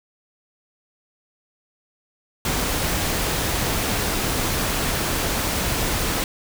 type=noise; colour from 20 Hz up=pink; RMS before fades=-23 dBFS; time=2.45-6.24 s; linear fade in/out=2 ms; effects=none